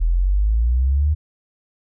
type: exponential sweep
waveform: sine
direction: up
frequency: 40.03 to 77.78 Hz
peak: -14 dBFS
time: 0-1.15 s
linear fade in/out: 20 ms
effects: none